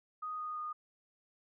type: tone with pitch steps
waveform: sine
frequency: 1244.5 / 1235.9 / 1227.4 Hz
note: D#6 / D#6 / D#6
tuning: 0 / -12 / -24 cents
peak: -37 dBFS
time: 0.22-0.73 s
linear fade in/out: 10 ms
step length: 170 ms
effects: none